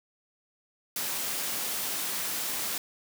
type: high-pass noise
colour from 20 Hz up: white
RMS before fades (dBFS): -32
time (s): 0.96-2.78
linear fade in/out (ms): 2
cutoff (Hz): 150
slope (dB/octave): 12
effects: none